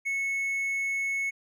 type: tone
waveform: triangle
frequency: 2200 Hz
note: C#7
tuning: 14 cents flat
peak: -25 dBFS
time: 0.05-1.31 s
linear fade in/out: 20 ms
effects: none